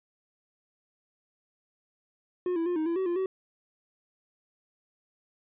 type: tone with pitch steps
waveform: triangle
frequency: 359.8 / 330.9 / 354 / 313.5 / 337.1 / 378.7 / 347.1 / 379 Hz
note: F#4 / E4 / F4 / D#4 / E4 / F#4 / F4 / F#4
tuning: -48 / +7 / +23 / +13 / +39 / +40 / -11 / +42 cents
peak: -24 dBFS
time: 2.46-3.26 s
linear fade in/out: 2 ms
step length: 100 ms
effects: resampled to 8000 Hz